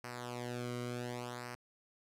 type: tone with flanger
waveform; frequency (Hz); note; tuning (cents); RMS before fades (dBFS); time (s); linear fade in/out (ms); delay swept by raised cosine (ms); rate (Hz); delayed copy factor
sawtooth; 122.1; B2; -19; -42; 0.04-1.55; 0; 0.28 to 1.16; 0.68; -0.8
effects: low-pass 12000 Hz 12 dB/octave